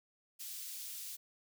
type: high-pass noise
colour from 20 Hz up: white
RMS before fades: -45 dBFS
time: 0.39-1.17 s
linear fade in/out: 20 ms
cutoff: 3600 Hz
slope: 12 dB/octave
effects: none